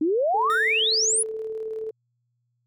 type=exponential sweep; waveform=sine; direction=up; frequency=293.7 to 10410 Hz; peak=-19 dBFS; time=0.01-1.23 s; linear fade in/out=5 ms
type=tone with tremolo; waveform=sine; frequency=440 Hz; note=A4; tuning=in tune; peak=-27 dBFS; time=0.34-1.91 s; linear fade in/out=5 ms; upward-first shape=square; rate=19 Hz; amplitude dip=30%
type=tone with exponential decay; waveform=30% pulse; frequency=1833 Hz; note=A#6; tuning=30 cents flat; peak=-28 dBFS; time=0.5-1.19 s; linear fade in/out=0 ms; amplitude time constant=150 ms
effects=added 120 Hz sine -70 dBFS peak until 2.66 s